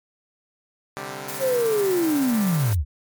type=chord; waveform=5% pulse; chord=C suspended second; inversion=none; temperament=equal; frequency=130.81 / 146.83 / 196 Hz; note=C3 / D3 / G3; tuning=0 / 0 / 0 cents; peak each=-25 dBFS; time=0.97-2.73 s; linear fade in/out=0 ms
type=noise with tremolo; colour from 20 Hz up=blue; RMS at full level=-32 dBFS; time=1.28-2.75 s; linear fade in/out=5 ms; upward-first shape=sine; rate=16 Hz; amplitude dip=35%
type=linear sweep; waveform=sine; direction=down; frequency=545 to 61.74 Hz; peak=-18 dBFS; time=1.39-2.85 s; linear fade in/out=50 ms
effects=MP3 96 kbps